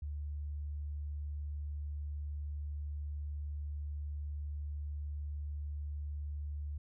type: tone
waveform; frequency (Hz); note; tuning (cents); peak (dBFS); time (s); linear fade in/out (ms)
sine; 73.42; D2; 0; -37; 0.02-6.78; 5
effects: none